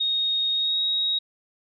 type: tone with pitch glide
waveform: sine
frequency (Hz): 3729 to 3788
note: A#7 to A#7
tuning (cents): 0 to +27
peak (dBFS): -21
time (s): 0-1.19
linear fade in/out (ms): 10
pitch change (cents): +27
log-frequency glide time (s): 0.52-0.82
effects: none